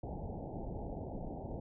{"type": "low-pass noise", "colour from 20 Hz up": "pink", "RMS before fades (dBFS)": -42, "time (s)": [0.03, 1.6], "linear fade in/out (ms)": 5, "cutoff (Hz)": 860, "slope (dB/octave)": 96, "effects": []}